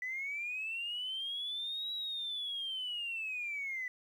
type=linear two-way sweep; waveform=sine; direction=up then down; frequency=1975.5 to 3899 to 1975.5 Hz; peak=-35 dBFS; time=0.02-3.88 s; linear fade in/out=2 ms; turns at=1.93 s; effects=tanh soft clip ceiling -31 dBFS + 11-bit